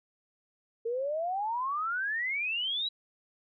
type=exponential sweep; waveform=sine; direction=up; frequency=450 to 3951 Hz; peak=-29 dBFS; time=0.85-2.89 s; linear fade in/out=10 ms; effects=none